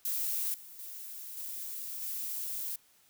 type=noise with level steps; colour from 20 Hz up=violet; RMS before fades=-33 / -50 / -44 / -40 / -37 dBFS; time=0.05-2.76 s; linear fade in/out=5 ms; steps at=0.54 / 0.79 / 1.37 / 2.02 s; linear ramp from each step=2 ms; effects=white hiss -65 dBFS RMS until 3.09 s